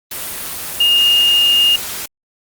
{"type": "tone in noise", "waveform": "sine", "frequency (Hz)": 2837, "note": "F7", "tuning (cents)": 27, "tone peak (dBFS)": -9, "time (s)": [0.8, 1.76], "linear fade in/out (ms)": 5, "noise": "white", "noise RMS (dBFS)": -25, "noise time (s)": [0.11, 2.06], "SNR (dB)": 13, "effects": ["Opus 32 kbps"]}